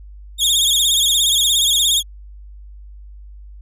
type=tone with vibrato; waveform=sawtooth; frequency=3483 Hz; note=A7; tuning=18 cents flat; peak=-10 dBFS; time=0.38-2.03 s; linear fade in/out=50 ms; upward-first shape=sine; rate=17 Hz; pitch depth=120 cents each way; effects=added 50 Hz sine -35 dBFS peak until 3.61 s + resampled to 32000 Hz